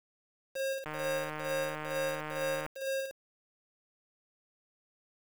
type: tone with tremolo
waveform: square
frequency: 538 Hz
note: C5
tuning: 48 cents sharp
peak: -31 dBFS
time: 0.55-3.12 s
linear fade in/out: 10 ms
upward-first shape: sine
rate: 2.2 Hz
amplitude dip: 95%
type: click train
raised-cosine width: 0.5 ms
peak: -24 dBFS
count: 277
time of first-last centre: 0.86-2.664 s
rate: 153 Hz
effects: 8-bit